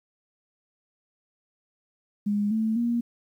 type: tone with pitch steps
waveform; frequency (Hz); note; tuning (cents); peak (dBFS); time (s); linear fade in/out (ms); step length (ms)
sine; 205.8 / 220.6 / 236.4; G#3 / A3 / A#3; -16 / +5 / +24; -22; 2.26-3.01; 10; 250
effects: 10-bit